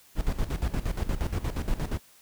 brown noise with tremolo, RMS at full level -26 dBFS, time 0.15-2 s, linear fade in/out 50 ms, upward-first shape square, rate 8.5 Hz, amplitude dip 75%, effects white hiss -57 dBFS RMS until 2.21 s

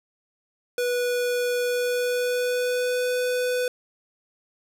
square tone with pitch glide, 490 to 498 Hz, B4 to B4, -14 to +14 cents, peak -23 dBFS, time 0.78-3.68 s, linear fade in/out 2 ms, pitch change +28 cents, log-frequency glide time 1.63-3.11 s, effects none

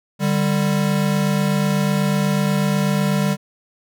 square tone pair together, 148.98 / 197.1 Hz, D3 / G3, +25 / +10 cents, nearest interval perfect fourth, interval 485 cents, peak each -21 / -19 dBFS, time 0.19-3.37 s, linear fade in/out 50 ms, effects none

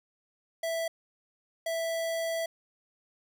square tone bursts at uneven times, 659.3 Hz, E5, in tune, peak -30 dBFS, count 2, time 0.63-0.88 / 1.66-2.46 s, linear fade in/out 5 ms, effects none

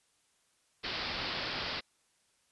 white low-pass noise, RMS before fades -37 dBFS, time 0.83-1.81 s, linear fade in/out 20 ms, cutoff 5100 Hz, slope 96 dB/octave, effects white hiss -72 dBFS RMS until 2.51 s + resampled to 24000 Hz

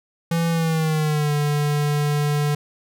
square tone with pitch glide, 167.1 to 147.16 Hz, E3 to D3, +24 to +4 cents, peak -19 dBFS, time 0.31-2.55 s, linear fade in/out 5 ms, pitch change -220 cents, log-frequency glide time 0.5-1.32 s, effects none

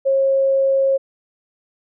sine tone, 541 Hz, C#5, 42 cents flat, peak -13 dBFS, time 0.05-0.98 s, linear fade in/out 20 ms, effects none

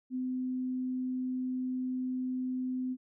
sine tone, 255.3 Hz, C4, 42 cents flat, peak -31 dBFS, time 0.1-2.97 s, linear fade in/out 50 ms, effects none

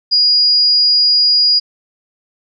sine tone, 4880 Hz, D#8, 34 cents flat, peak -8 dBFS, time 0.11-1.6 s, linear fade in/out 20 ms, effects none

